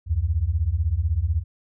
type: beating tone pair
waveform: sine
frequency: 72 / 88 Hz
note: D2 / F2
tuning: -34 / +14 cents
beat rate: 16 Hz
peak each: -23 / -22 dBFS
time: 0.06-1.44 s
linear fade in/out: 50 ms
effects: none